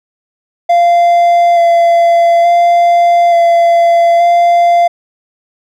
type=tone with vibrato; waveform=triangle; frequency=687 Hz; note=F5; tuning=29 cents flat; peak=-3 dBFS; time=0.69-4.88 s; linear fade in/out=10 ms; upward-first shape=square; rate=0.57 Hz; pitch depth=12 cents each way; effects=none